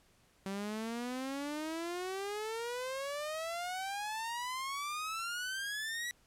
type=exponential sweep; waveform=sawtooth; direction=up; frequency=191.7 to 1957 Hz; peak=-33 dBFS; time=0.46-6.11 s; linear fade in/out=0 ms; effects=pink hiss -68 dBFS RMS until 6.26 s + low-pass 12000 Hz 12 dB/octave